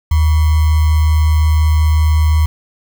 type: tone with sample-and-hold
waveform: sine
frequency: 77.78 Hz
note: D#2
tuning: in tune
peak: -8 dBFS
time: 0.11-2.46 s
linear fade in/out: 5 ms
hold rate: 1050 Hz
effects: none